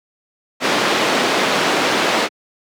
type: band-pass noise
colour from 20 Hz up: pink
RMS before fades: -17 dBFS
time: 0.6-2.29 s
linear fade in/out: 50 ms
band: 280 to 4200 Hz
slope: 12 dB/octave
effects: high-pass 150 Hz 12 dB/octave